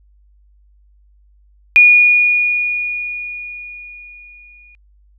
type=tone with exponential decay; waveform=sine; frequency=2446 Hz; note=D#7; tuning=30 cents flat; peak=-3 dBFS; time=1.76-4.75 s; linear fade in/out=0 ms; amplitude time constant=650 ms; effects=added 50 Hz sine -48 dBFS peak until 5.18 s